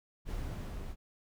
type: noise with level ramp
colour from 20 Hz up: brown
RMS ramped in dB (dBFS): -36 to -42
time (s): 0.25-0.96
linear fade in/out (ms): 50
effects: none